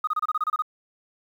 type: tone bursts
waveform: sine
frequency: 1244.5 Hz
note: D#6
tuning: in tune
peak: -20 dBFS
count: 10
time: 0.04-0.622 s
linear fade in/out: 5 ms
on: 33 ms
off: 28 ms
effects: tanh soft clip ceiling -17 dBFS + 9-bit